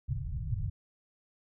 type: low-pass noise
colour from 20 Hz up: white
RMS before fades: -34 dBFS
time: 0.08-0.7 s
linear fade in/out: 10 ms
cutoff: 140 Hz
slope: 48 dB/octave
effects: none